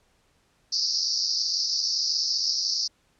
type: band-pass noise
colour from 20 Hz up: white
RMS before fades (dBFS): -26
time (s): 0.72-2.88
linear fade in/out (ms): 10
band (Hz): 4500 to 5600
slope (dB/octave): 96
effects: pink hiss -66 dBFS RMS until 3.19 s + low-pass 9000 Hz 12 dB/octave